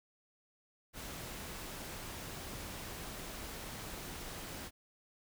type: noise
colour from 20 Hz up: pink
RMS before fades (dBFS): -45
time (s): 0.93-4.71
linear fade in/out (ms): 50
effects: none